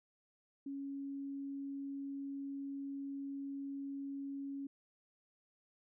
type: tone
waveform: sine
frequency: 277.2 Hz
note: C#4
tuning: in tune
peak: -40 dBFS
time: 0.66-4.67 s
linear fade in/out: 5 ms
effects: none